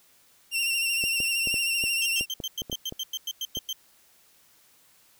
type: tone with vibrato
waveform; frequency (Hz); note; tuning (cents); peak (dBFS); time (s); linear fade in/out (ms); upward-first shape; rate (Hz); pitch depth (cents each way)
sawtooth; 2742; F7; -32; -21; 0.51-2.26; 50; sine; 13; 37
type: clicks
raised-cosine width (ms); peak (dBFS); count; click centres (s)
2; -23; 12; 1.039 / 1.203 / 1.473 / 1.542 / 1.839 / 2.21 / 2.402 / 2.619 / 2.698 / 2.728 / 2.924 / 3.571
type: tone bursts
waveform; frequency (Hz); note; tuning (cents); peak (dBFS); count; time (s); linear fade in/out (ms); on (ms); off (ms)
35% pulse; 3136; G7; 0; -27; 13; 2.02-3.729; 2; 41; 98
effects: white hiss -60 dBFS RMS until 5.19 s